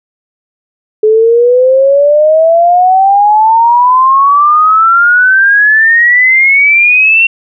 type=exponential sweep; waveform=sine; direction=up; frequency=426.5 to 2740 Hz; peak=-3 dBFS; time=1.03-7.27 s; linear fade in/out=5 ms; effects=none